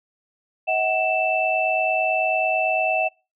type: tone cluster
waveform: sine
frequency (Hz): 639 / 748 / 2652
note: D#5 / F#5 / E7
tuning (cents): +46 / +19 / +10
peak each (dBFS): -23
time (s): 0.67-3.09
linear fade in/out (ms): 20
effects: noise-tail reverb RT60 0.3 s tail -25 dB re dry